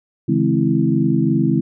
sine tone cluster, 140.3 / 163.4 / 211.9 / 262.8 / 328.4 Hz, C#3 / E3 / G#3 / C4 / E4, +21 / -15 / +35 / +8 / -6 cents, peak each -20 dBFS, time 0.28-1.61 s, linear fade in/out 10 ms, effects none

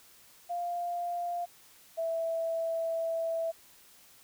sine tone pair in turn, 698.5 / 658.6 Hz, F5 / E5, 0 / -2 cents, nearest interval minor second, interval 102 cents, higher first, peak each -31 / -29 dBFS, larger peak second, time 0.49-1.46 / 1.97-3.52 s, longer second, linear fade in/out 20 ms, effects white hiss -58 dBFS RMS until 4.23 s

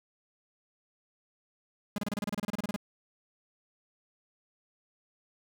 45% pulse tone bursts, 205.7 Hz, G#3, 16 cents flat, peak -30 dBFS, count 16, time 1.96-2.762 s, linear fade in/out 2 ms, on 22 ms, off 30 ms, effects none

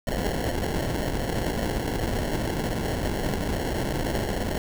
pink noise with sample-and-hold, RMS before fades -27 dBFS, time 0.07-4.58 s, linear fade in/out 2 ms, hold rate 1225 Hz, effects none

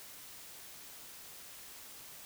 silence, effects white hiss -51 dBFS RMS until 2.25 s

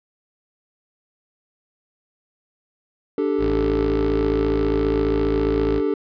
triangle chord, D suspended fourth, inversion none, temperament equal, 293.7 / 392 / 440 Hz, D4 / G4 / A4, 0 / 0 / 0 cents, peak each -21 dBFS, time 3.18-5.94 s, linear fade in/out 2 ms
sawtooth tone, 54.8 Hz, A1, 6 cents flat, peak -20 dBFS, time 3.38-5.82 s, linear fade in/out 50 ms
effects resampled to 11025 Hz

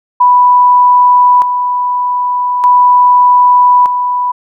sine tone with tremolo, 987.8 Hz, B5, in tune, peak -3 dBFS, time 0.2-4.32 s, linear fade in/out 10 ms, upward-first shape square, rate 0.41 Hz, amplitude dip 55%, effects none

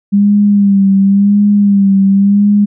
sine tone with vibrato, 200 Hz, G3, 35 cents sharp, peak -5 dBFS, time 0.12-2.66 s, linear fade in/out 20 ms, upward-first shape sine, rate 0.93 Hz, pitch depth 47 cents each way, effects none

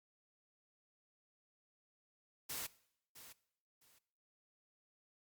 white noise with echo, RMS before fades -43 dBFS, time 2.49-2.67 s, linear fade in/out 10 ms, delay 660 ms, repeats 2, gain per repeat -13 dB, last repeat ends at 3.99 s, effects noise-tail reverb RT60 0.7 s tail -20 dB re dry + Opus 48 kbps

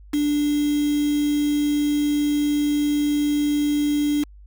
sine tone with quantisation, 293.7 Hz, D4, in tune, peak -18 dBFS, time 0.13-4.24 s, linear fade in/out 10 ms, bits 5, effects added 50 Hz sine -42 dBFS peak until 4.46 s

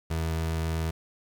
30% pulse tone, 81.1 Hz, E2, 28 cents flat, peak -24 dBFS, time 0.1-0.91 s, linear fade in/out 10 ms, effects 9-bit

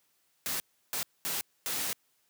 white noise bursts at uneven times, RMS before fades -33 dBFS, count 4, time 0.46-0.6 / 0.93-1.03 / 1.25-1.41 / 1.66-1.93 s, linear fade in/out 0 ms, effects white hiss -72 dBFS RMS until 2.29 s + high-pass 100 Hz 12 dB/octave

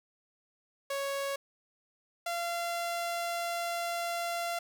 sawtooth tone pair in turn, 554.4 / 686.6 Hz, C#5 / F5, 0 / -30 cents, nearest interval major third, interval 370 cents, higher second, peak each -28 dBFS, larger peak neither, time 0.9-1.36 / 2.26-4.59 s, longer second, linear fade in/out 5 ms, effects none

